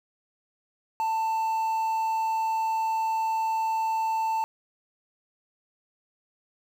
triangle tone with quantisation, 890 Hz, A5, 20 cents sharp, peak -22 dBFS, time 1-4.44 s, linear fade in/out 0 ms, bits 8, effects none

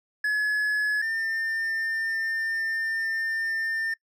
triangle tone pair in turn, 1700 / 1801.1 Hz, G#6 / A6, +40 / +40 cents, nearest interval minor second, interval 100 cents, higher second, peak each -20 / -24 dBFS, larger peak first, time 0.24-1.02 / 1.02-3.94 s, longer second, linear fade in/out 5 ms, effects noise-tail reverb RT60 0.1 s tail -24 dB re dry

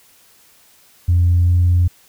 sine tone with pitch glide, 87.3 to 88.06 Hz, F2 to F2, 0 to +15 cents, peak -9 dBFS, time 1.08-1.88 s, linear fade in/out 10 ms, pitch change +15 cents, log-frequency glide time 1.45-1.51 s, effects tanh soft clip ceiling -7 dBFS + white hiss -51 dBFS RMS until 2.08 s

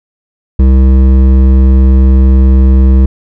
sine tone with hard clipping, 65.41 Hz, C2, in tune, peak -4 dBFS, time 0.59-3.06 s, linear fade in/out 5 ms, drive 11 dB, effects none

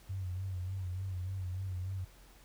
sine tone with vibrato, 93 Hz, F#2, 9 cents sharp, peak -35 dBFS, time 0.09-2.05 s, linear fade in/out 10 ms, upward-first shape sine, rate 3.4 Hz, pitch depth 62 cents each way, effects added 45 Hz sine -58 dBFS peak until 2.44 s + pink hiss -61 dBFS RMS until 2.44 s

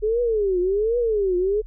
sine tone with vibrato, 415.3 Hz, G#4, in tune, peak -18 dBFS, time 0.02-1.62 s, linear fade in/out 20 ms, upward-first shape triangle, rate 1.3 Hz, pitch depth 290 cents each way, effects added 40 Hz sine -35 dBFS peak until 1.66 s

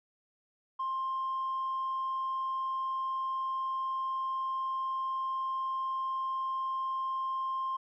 triangle tone with tanh clipping, 1056 Hz, C6, 16 cents sharp, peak -31 dBFS, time 0.79-7.77 s, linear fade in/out 10 ms, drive 5 dB, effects none

